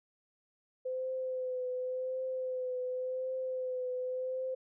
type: tone with vibrato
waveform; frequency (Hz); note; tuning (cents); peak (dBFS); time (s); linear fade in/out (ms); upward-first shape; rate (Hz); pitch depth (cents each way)
sine; 511; C5; -41; -33; 0.85-4.55; 10; triangle; 0.9; 29
effects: none